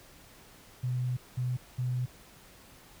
sine tone bursts at uneven times, 125.3 Hz, B2, 25 cents sharp, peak -28 dBFS, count 3, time 0.83-1.17 / 1.37-1.57 / 1.78-2.06 s, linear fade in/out 10 ms, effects pink hiss -55 dBFS RMS until 3 s

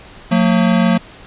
square tone pair together, 180 / 226.8 Hz, F#3 / A#3, -47 / -47 cents, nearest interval major third, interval 400 cents, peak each -14 dBFS, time 0.31-0.98 s, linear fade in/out 10 ms, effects pink hiss -39 dBFS RMS until 1.26 s + resampled to 8000 Hz

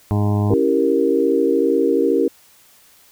harmonic tone, 103.4 Hz, G#2, 7 cents flat, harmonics 1 / 2 / 3 / 4 / 6 / 7 / 8 / 9 / 10, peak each -16 / -22 / -26 / -28 / -32 / -33 / -34 / -35 / -36 dBFS, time 0.11-0.54 s, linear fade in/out 0 ms
sine chord, C# diminished seventh, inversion none, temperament equal, 277.2 / 329.6 / 392 / 466.2 Hz, C#4 / E4 / G4 / Bb4, 0 / 0 / 0 / 0 cents, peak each -20 / -20 / -19 / -18 dBFS, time 0.5-2.28 s, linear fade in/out 5 ms
effects white hiss -51 dBFS RMS until 3.11 s

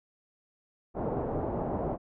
white low-pass noise, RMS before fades -32 dBFS, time 0.94-1.98 s, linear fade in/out 50 ms, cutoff 730 Hz, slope 24 dB/octave, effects none

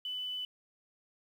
sine tone with quantisation, 2997 Hz, F#7, 22 cents sharp, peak -35 dBFS, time 0.05-0.45 s, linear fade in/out 2 ms, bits 10, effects none

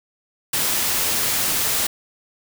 white noise, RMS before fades -21 dBFS, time 0.53-1.87 s, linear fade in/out 5 ms, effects none

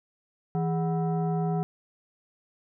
sine tone with frequency modulation, 164.1 Hz, E3, 8 cents flat, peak -24 dBFS, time 0.55-1.63 s, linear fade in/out 0 ms, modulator 575 Hz, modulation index 0.77, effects none

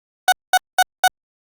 30% pulse tone bursts, 740 Hz, F#5, in tune, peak -7 dBFS, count 4, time 0.28-1.078 s, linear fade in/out 2 ms, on 42 ms, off 210 ms, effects Opus 48 kbps

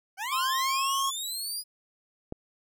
20% pulse linear sweep, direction up, 725 to 4978 Hz, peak -26 dBFS, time 0.17-1.64 s, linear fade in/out 50 ms
square tone with pitch glide, 1046.5 to 1090.3 Hz, C6 to C#6, 0 to -29 cents, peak -27 dBFS, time 0.31-1.11 s, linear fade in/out 20 ms, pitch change +71 cents, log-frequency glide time 0.46-0.89 s
click, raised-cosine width 2 ms, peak -21 dBFS, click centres 2.324 s
effects none

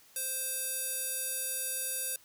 square tone with band-pass filter, 523.3 Hz, C5, in tune, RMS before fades -35 dBFS, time 0.16-2.16 s, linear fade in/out 2 ms, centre 11000 Hz, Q 2.9, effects white hiss -60 dBFS RMS until 2.24 s

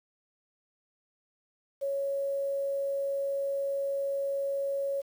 sine tone with quantisation, 554.4 Hz, C#5, in tune, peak -28 dBFS, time 1.81-5.02 s, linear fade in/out 20 ms, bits 9, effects none

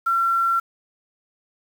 sine tone with quantisation, 1360 Hz, F6, 46 cents flat, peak -17 dBFS, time 0.06-0.6 s, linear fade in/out 10 ms, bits 7, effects none

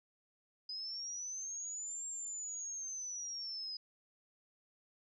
sine linear two-way sweep, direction up then down, 4978 to 7460 to 4978 Hz, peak -40 dBFS, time 0.69-3.77 s, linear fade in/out 5 ms, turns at 2.07 s, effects none

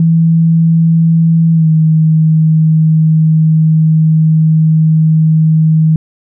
sine tone with pitch glide, 164.2 to 158.24 Hz, E3 to D#3, -6 to +30 cents, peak -5 dBFS, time 0-5.96 s, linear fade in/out 2 ms, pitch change -64 cents, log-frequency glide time 1.53-1.68 s, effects none

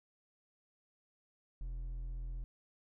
triangle tone with hard clipping, 42.16 Hz, E1, 40 cents sharp, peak -40 dBFS, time 1.61-2.44 s, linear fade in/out 0 ms, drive 8 dB, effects none

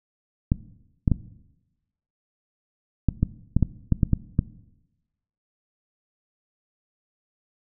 clicks, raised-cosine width 5 ms, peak -6 dBFS, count 11, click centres 0.519 / 1.078 / 1.117 / 3.087 / 3.23 / 3.566 / 3.627 / 3.923 / 4.032 / 4.133 / 4.391 s, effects noise-tail reverb RT60 1.0 s tail -18 dB re dry

